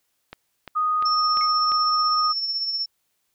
click train, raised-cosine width 0.3 ms, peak -20 dBFS, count 5, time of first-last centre 0.33-1.719 s, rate 2.88 Hz
sine tone, 1242 Hz, D#6, 3 cents flat, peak -19 dBFS, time 0.75-2.33 s, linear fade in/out 20 ms
sine tone with tremolo, 5400 Hz, E8, 41 cents sharp, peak -21 dBFS, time 1.05-2.86 s, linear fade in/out 10 ms, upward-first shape triangle, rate 16 Hz, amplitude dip 50%
triangle tone with exponential decay, 2174 Hz, C#7, 34 cents flat, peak -27 dBFS, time 1.41-1.53 s, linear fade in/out 0 ms, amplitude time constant 24 ms
effects white hiss -72 dBFS RMS until 3.34 s

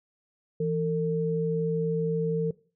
sine tone pair together, 164.81 / 452.1 Hz, E3 / A4, 0 / +47 cents, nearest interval octave + perfect fourth, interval 1747 cents, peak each -28 / -26 dBFS, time 0.6-2.51 s, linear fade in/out 5 ms, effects noise-tail reverb RT60 0.4 s tail -20 dB re dry

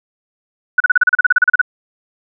sine tone bursts, 1480 Hz, F#6, in tune, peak -6 dBFS, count 15, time 0.78-1.615 s, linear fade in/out 5 ms, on 23 ms, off 35 ms, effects none

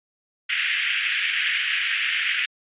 white band-pass noise, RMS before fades -24 dBFS, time 0.49-2.46 s, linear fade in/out 10 ms, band 1600 to 3100 Hz, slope 48 dB/octave, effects resampled to 8000 Hz

